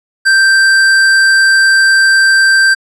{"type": "tone", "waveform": "square", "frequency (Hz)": 1568, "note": "G6", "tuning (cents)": 0, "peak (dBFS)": -6, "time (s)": [0.25, 2.75], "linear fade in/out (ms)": 20, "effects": ["low-pass 8000 Hz 12 dB/octave"]}